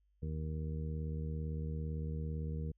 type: harmonic tone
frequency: 77.78 Hz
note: D#2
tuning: in tune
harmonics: 1 / 2 / 3 / 4 / 5 / 6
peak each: -38 / -40 / -49 / -56 / -55 / -50 dBFS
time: 0.22-2.72 s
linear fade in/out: 10 ms
effects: added 50 Hz sine -70 dBFS peak until 2.77 s